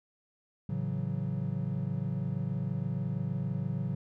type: chord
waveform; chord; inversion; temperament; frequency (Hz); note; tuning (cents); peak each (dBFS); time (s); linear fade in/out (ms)
triangle; F# minor seventh; first; equal; 110 / 138.59 / 164.81 / 185; A2 / C#3 / E3 / F#3; 0 / 0 / 0 / 0; -35 / -32 / -36 / -34; 0.69-3.95; 5
effects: none